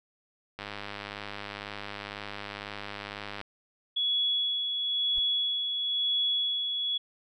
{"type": "click train", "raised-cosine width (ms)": 0.3, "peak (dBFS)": -21, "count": 289, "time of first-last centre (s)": [0.59, 3.414], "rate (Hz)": 102}
{"type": "tone with tremolo", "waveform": "sine", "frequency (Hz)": 3375, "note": "G#7", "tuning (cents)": 27, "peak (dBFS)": -24, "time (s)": [3.96, 6.98], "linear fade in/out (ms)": 10, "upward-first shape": "sine", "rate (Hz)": 1, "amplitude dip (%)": 40}
{"type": "noise with exponential growth", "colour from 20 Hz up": "brown", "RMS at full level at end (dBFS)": -37, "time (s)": [5.1, 5.19], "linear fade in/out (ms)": 5, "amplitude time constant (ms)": 18}
{"effects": []}